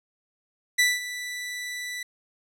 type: tone with ADSR envelope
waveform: sawtooth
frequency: 1975.5 Hz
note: B6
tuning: in tune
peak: -13 dBFS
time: 0.78-2.03 s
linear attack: 15 ms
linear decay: 200 ms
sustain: -15 dB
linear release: 4 ms
effects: low-pass 12000 Hz 12 dB/octave